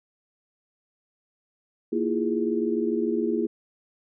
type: tone cluster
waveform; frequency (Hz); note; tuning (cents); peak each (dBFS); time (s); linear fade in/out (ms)
sine; 233.3 / 326.5 / 346.2 / 413.4; A#3 / E4 / F4 / G#4; +2 / -17 / -15 / -8; -28; 1.92-3.47; 10
effects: none